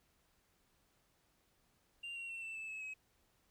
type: tone with pitch steps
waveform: sine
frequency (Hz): 2784 / 2744 / 2705 / 2666 / 2628 / 2590 / 2553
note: F7 / F7 / E7 / E7 / E7 / E7 / D#7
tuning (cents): -6 / -31 / +44 / +19 / -6 / -31 / +44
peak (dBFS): -40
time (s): 2.03-2.94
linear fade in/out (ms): 10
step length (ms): 130
effects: tanh soft clip ceiling -42 dBFS + pink hiss -75 dBFS RMS until 3.5 s